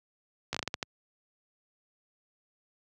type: slowing click train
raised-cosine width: 0.2 ms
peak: -14 dBFS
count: 8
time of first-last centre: 0.53-0.828 s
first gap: 15 ms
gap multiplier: 1.34
effects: high-pass 80 Hz 12 dB/octave